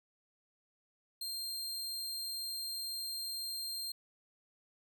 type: tone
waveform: sawtooth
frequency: 4186 Hz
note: C8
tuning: in tune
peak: -35 dBFS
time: 1.21-3.92 s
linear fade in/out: 5 ms
effects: none